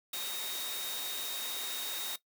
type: tone in noise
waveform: sine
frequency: 3729 Hz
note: A#7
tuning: in tune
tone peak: -38 dBFS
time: 0.13-2.16 s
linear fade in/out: 5 ms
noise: white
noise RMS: -39 dBFS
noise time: 0.13-2.16 s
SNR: -2 dB
effects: noise-tail reverb RT60 0.1 s tail -17 dB re dry + high-pass 300 Hz 12 dB/octave